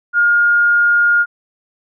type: tone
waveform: sine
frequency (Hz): 1420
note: F6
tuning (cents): +28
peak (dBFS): -9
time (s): 0.13-1.26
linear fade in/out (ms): 50
effects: none